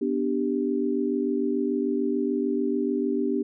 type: chord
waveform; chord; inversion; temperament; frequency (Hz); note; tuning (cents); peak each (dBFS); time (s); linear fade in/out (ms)
sine; G major; first; equal; 246.9 / 293.7 / 392; B3 / D4 / G4; 0 / 0 / 0; -27; 0.01-3.43; 10
effects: none